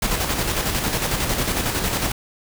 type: noise with tremolo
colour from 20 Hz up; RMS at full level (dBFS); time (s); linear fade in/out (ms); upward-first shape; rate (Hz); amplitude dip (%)
pink; -21; 0.02-2.12; 5; square; 11; 40
effects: none